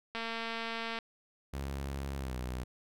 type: click train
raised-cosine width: 0.3 ms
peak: -22 dBFS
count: 192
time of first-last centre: 0.15-0.988 s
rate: 228 Hz
type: tone with pitch glide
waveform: sawtooth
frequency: 68.7 to 62.64 Hz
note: C#2 to B1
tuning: -15 to +25 cents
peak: -32 dBFS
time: 1.53-2.64 s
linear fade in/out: 10 ms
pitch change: -160 cents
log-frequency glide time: 2.17-2.35 s
effects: none